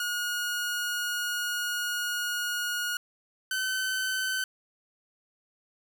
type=tone pair in turn; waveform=sawtooth; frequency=1440 / 1525.6 Hz; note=F#6 / G6; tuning=-47 / -47 cents; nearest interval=minor second; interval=100 cents; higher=second; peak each=-25 / -24 dBFS; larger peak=second; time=0-2.97 / 3.51-4.44 s; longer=first; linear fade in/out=2 ms; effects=none